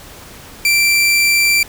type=tone; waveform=sawtooth; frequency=2349 Hz; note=D7; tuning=in tune; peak=-7 dBFS; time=0.65-1.63 s; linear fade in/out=2 ms; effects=pink hiss -37 dBFS RMS until 1.68 s